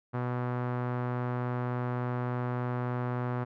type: tone with low-pass filter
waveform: sawtooth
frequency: 123.47 Hz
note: B2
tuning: in tune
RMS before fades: -32 dBFS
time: 0.13-3.45 s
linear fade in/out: 20 ms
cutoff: 1300 Hz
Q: 1.6
effects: none